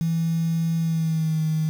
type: tone with pitch glide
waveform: triangle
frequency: 164.81 to 157.19 Hz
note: E3 to D#3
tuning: 0 to +18 cents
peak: -16 dBFS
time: 0.01-1.69 s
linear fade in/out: 0 ms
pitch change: -82 cents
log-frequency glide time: 0.78-1.42 s
effects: tanh soft clip ceiling -18 dBFS + 7-bit